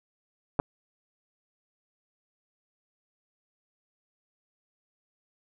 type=clicks; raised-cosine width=1 ms; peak=-13 / -9 dBFS; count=2; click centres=0.592 / 0.599 s; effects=none